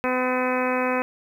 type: harmonic tone with a mistuned harmonic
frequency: 253.6 Hz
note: B3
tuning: 46 cents sharp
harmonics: 1 / 2 / 3 / 4 / 5 / 6 / 7 / 8 / 9 / 10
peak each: -27 / -25 / -31 / -29 / -32 / -33 / -35 / -36 / -37 / -32 dBFS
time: 0.04-1.02 s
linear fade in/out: 0 ms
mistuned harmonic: 9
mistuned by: -19 cents
effects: 9-bit